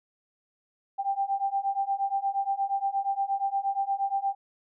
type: beating tone pair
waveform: sine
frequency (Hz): 784 / 792.5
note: G5 / G5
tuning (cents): 0 / +19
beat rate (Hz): 8.5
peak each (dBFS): -29 / -28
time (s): 0.98-4.35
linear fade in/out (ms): 20
effects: none